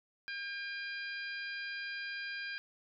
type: harmonic tone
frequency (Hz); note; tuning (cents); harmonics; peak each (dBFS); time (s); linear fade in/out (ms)
803; G5; +41; 2 / 3 / 4 / 5 / 6; -40 / -45 / -51 / -52 / -48; 0.28-2.58; 0
effects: none